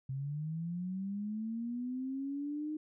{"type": "linear sweep", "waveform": "sine", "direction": "up", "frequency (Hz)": [130.81, 309.5], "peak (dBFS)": -35, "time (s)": [0.09, 2.77], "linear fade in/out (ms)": 5, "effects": []}